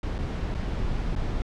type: noise with dropouts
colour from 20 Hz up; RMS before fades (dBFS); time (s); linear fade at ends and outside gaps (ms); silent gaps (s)
brown; -28; 0.03-1.42; 2; 0.182-0.187 / 0.543-0.548 / 1.153-1.161
effects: low-pass 5000 Hz 12 dB/octave